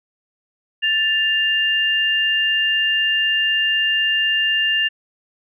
sine tone pair together, 1764 / 2800 Hz, A6 / F7, +4 / +4 cents, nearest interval minor sixth, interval 800 cents, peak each -20 / -17 dBFS, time 0.82-4.89 s, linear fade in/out 20 ms, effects none

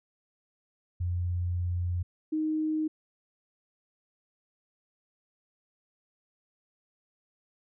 sine tone pair in turn, 88.3 / 311.3 Hz, F2 / D#4, +20 / +1 cents, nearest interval octave + minor seventh, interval 2181 cents, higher second, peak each -27 / -26 dBFS, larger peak second, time 1-2.03 / 2.32-2.88 s, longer first, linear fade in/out 10 ms, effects none

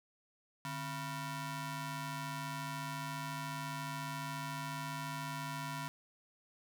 sawtooth ring-modulated tone, 414.1 Hz, G#4, 5 cents flat, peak -32 dBFS, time 0.65-5.88 s, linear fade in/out 0 ms, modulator 564 Hz, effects none

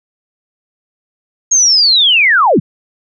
sine linear sweep, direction down, 6590 to 110 Hz, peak -6 dBFS, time 1.51-2.6 s, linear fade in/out 10 ms, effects none

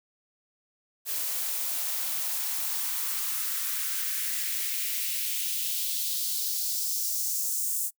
blue noise with high-pass filter sweep, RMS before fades -30 dBFS, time 1.05-7.91 s, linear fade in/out 50 ms, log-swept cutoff 440 to 7900 Hz, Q 1.9, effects noise-tail reverb RT60 0.1 s tail -24 dB re dry

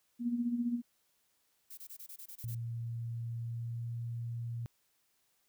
sine tone with tremolo, 239.1 Hz, A#3, 44 cents sharp, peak -28 dBFS, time 0.19-0.82 s, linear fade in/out 50 ms, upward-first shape sine, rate 15 Hz, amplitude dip 60%
violet noise bursts, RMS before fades -48 dBFS, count 9, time 1.7-2.551 s, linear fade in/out 10 ms, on 75 ms, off 22 ms
sine tone with pitch glide, 116.54 to 117.49 Hz, A#2 to A#2, 0 to +14 cents, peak -36 dBFS, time 2.44-4.66 s, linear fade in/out 0 ms, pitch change +14 cents, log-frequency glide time 3.4-3.92 s
effects white hiss -75 dBFS RMS until 5.48 s

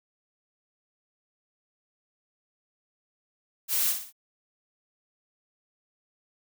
blue noise with echo, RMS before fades -26 dBFS, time 3.68-3.95 s, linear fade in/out 50 ms, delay 59 ms, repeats 3, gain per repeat -7 dB, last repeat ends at 4.127 s, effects none

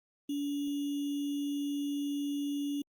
sine tone with sample-and-hold, 286 Hz, D4, 46 cents flat, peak -31 dBFS, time 0.29-2.82 s, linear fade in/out 5 ms, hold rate 3150 Hz, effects Opus 32 kbps

